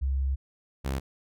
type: tone pair in turn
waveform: sine / sawtooth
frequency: 67.2 / 67.2 Hz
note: C2 / C2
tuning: +47 / +47 cents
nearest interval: unison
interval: 0 cents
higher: neither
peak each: -24 dBFS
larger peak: neither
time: 0.01-0.36 / 0.84-1 s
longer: first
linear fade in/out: 20 ms
effects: none